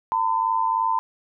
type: tone pair together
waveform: sine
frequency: 907.9 / 1011 Hz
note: A#5 / B5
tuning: -46 / +40 cents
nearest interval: major second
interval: 186 cents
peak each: -22 dBFS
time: 0.12-0.99 s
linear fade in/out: 0 ms
effects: none